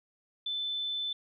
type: tone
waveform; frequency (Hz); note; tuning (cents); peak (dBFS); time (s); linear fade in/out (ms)
sine; 3520; A7; 0; -31; 0.46-1.13; 5
effects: none